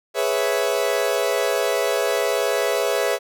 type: chord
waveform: 40% pulse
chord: C# minor seventh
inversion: second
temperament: equal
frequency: 415.3 / 493.9 / 554.4 / 659.3 Hz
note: G#4 / B4 / C#5 / E5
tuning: 0 / 0 / 0 / 0 cents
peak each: -24 dBFS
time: 0.14-3.19 s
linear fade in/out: 50 ms
effects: none